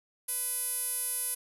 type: tone with band-pass filter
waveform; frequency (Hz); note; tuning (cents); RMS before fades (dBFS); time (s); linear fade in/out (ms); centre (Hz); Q
sawtooth; 500; B4; +21; -33; 0.28-1.35; 10; 11000; 8.2
effects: none